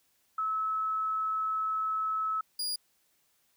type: tone pair in turn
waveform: sine / sawtooth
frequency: 1297 / 4860 Hz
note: E6 / D#8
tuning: -28 / -42 cents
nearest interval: octave + major seventh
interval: 2286 cents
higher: second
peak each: -28 dBFS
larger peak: neither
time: 0.38-2.41 / 2.59-2.76 s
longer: first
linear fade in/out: 5 ms
effects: white hiss -71 dBFS RMS until 3.56 s